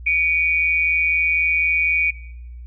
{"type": "tone pair together", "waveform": "sine", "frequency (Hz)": [2278, 2442], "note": ["C#7", "D#7"], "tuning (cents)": [47, -33], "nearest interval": "minor second", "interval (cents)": 120, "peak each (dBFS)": -18, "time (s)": [0.06, 2.11], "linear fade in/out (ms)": 10, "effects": ["noise-tail reverb RT60 0.9 s tail -19 dB re dry", "added 60 Hz sine -33 dBFS peak until 2.66 s"]}